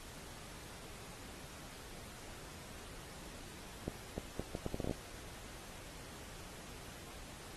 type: accelerating click train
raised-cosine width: 2 ms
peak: -24 dBFS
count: 11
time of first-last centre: 3.88-4.911 s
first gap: 300 ms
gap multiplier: 0.72
effects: pink hiss -52 dBFS RMS until 7.56 s + AAC 32 kbps